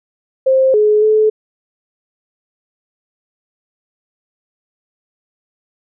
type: tone with pitch steps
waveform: sine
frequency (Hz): 527 / 423.5 / 431.7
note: C5 / G#4 / A4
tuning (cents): +12 / +34 / -33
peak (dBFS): -8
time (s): 0.46-1.3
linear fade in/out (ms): 10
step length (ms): 280
effects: none